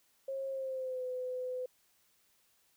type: tone with pitch glide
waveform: sine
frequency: 539 to 505.8 Hz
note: C#5 to B4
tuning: -49 to +41 cents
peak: -35 dBFS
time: 0.28-1.66 s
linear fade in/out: 5 ms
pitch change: -110 cents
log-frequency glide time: 0.49-1.04 s
effects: white hiss -71 dBFS RMS until 2.76 s